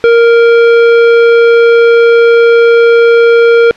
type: tone with hard clipping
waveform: sine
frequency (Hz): 466.2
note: A#4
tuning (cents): 0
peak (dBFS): -4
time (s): 0.04-3.71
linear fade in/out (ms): 0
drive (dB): 14
effects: white hiss -35 dBFS RMS until 3.76 s + low-pass 3000 Hz 12 dB/octave